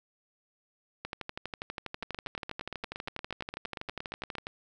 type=two click trains; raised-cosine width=0.3 ms; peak=-20 / -21 dBFS; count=42 / 22; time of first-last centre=1.05-4.383 / 2.03-4.469 s; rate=12.3 / 8.61 Hz; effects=none